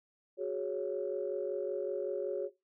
sine chord, F# suspended second, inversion none, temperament equal, 370 / 415.3 / 554.4 Hz, F#4 / G#4 / C#5, 0 / 0 / 0 cents, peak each -36 / -37 / -36 dBFS, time 0.37-2.5 s, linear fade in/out 50 ms, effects noise-tail reverb RT60 0.2 s tail -17 dB re dry + tanh soft clip ceiling -23 dBFS

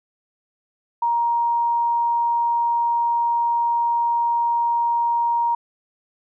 sine tone, 940 Hz, A#5, 14 cents sharp, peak -17 dBFS, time 1.02-5.55 s, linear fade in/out 5 ms, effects none

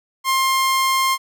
sawtooth tone, 1060 Hz, C6, 22 cents sharp, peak -12 dBFS, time 0.24-1.18 s, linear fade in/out 50 ms, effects none

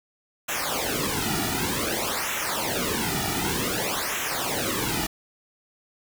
pink noise with flanger, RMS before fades -27 dBFS, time 0.48-5.07 s, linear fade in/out 10 ms, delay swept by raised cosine 0.21 to 1.91 ms, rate 0.54 Hz, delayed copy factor -0.9, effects none

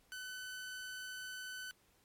sawtooth tone, 1508 Hz, F#6, 32 cents sharp, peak -40 dBFS, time 0.12-1.71 s, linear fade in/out 0 ms, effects pink hiss -71 dBFS RMS until 2.04 s + MP3 64 kbps

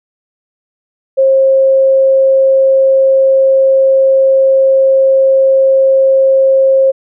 sine tone, 535 Hz, C5, 38 cents sharp, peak -5 dBFS, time 1.17-6.92 s, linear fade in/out 20 ms, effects none

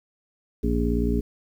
harmonic tone, 58.8 Hz, A#1, 16 cents sharp, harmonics 1 / 2 / 3 / 4 / 5 / 7, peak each -24 / -33 / -30 / -26 / -29 / -29 dBFS, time 0.63-1.21 s, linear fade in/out 10 ms, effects 9-bit

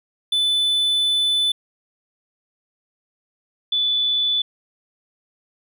triangle / sine tone pair in turn, 3500 / 3478 Hz, A7 / A7, -10 / -21 cents, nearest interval unison, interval 11 cents, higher first, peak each -15 / -17 dBFS, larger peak first, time 0.32-1.52 / 3.72-4.42 s, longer first, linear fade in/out 5 ms, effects none

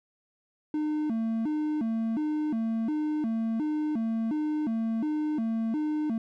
triangle tone with vibrato, 261.6 Hz, C4, in tune, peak -24 dBFS, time 0.74-6.18 s, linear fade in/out 2 ms, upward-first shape square, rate 1.4 Hz, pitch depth 260 cents each way, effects none

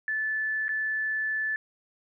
sine tone with dropouts, 1744 Hz, A6, 16 cents flat, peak -26 dBFS, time 0.08-1.56 s, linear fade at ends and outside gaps 1 ms, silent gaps 0.682-0.691 s, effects none

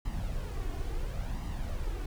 brown noise with flanger, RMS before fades -34 dBFS, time 0.05-2.06 s, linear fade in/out 5 ms, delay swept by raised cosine 1 to 2.8 ms, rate 0.72 Hz, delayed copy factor +0.55, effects none

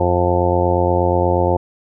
harmonic tone, 88.4 Hz, F2, 22 cents sharp, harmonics 1 / 2 / 3 / 4 / 5 / 6 / 7 / 8 / 9 / 10, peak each -19 / -26 / -28 / -20 / -25 / -19 / -29 / -23 / -28 / -22 dBFS, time 0-1.57 s, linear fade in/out 5 ms, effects none

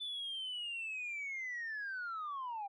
sine linear sweep, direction down, 3520 to 777 Hz, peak -37 dBFS, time 0-2.68 s, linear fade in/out 20 ms, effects tanh soft clip ceiling -36 dBFS

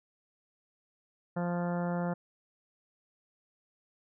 harmonic tone, 174.61 Hz, F3, in tune, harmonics 1 / 2 / 3 / 4 / 5 / 6 / 7 / 8 / 9 / 10, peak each -31 / -42 / -37 / -40 / -43 / -48 / -50 / -46 / -56 / -52 dBFS, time 1.36-2.14 s, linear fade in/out 10 ms, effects none

